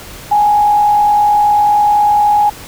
sine tone with frequency modulation, 831 Hz, G#5, 1 cent sharp, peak -7 dBFS, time 0.31-2.5 s, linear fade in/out 10 ms, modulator 50 Hz, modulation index 0.33, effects pink hiss -32 dBFS RMS until 2.67 s

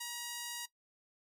5% pulse tone, 954 Hz, A#5, 40 cents sharp, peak -28 dBFS, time 0-0.66 s, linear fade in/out 10 ms, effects noise-tail reverb RT60 0.1 s tail -17 dB re dry

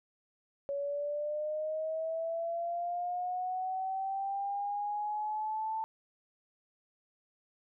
sine linear sweep, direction up, 559 to 887 Hz, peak -32 dBFS, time 0.69-5.84 s, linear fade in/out 0 ms, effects none

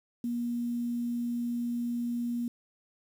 sine tone with quantisation, 238.6 Hz, A#3, 41 cents sharp, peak -29 dBFS, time 0.24-2.48 s, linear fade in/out 2 ms, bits 9, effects none

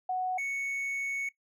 sine / triangle tone pair in turn, 740 / 2217 Hz, F#5 / C#7, 0 / 0 cents, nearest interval octave + perfect fifth, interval 1900 cents, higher second, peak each -28 / -29 dBFS, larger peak first, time 0.09-0.38 / 0.38-1.29 s, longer second, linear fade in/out 5 ms, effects noise-tail reverb RT60 0.1 s tail -18 dB re dry

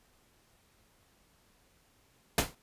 pink noise with exponential decay, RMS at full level -22 dBFS, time 2.38-2.55 s, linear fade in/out 2 ms, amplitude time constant 35 ms, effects pink hiss -67 dBFS RMS until 2.62 s + resampled to 32000 Hz

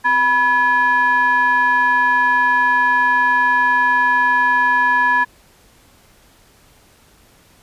triangle ring-modulated tone, 360 Hz, F#4, 47 cents flat, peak -7 dBFS, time 0.04-5.25 s, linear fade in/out 20 ms, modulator 1340 Hz, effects pink hiss -51 dBFS RMS until 7.62 s + resampled to 32000 Hz

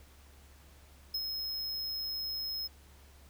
square tone with ADSR envelope, 5150 Hz, E8, 41 cents flat, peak -31 dBFS, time 1.14-2.68 s, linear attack 6 ms, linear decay 49 ms, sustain -4 dB, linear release 19 ms, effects added 70 Hz sine -56 dBFS peak until 3.29 s + pink hiss -61 dBFS RMS until 3.29 s

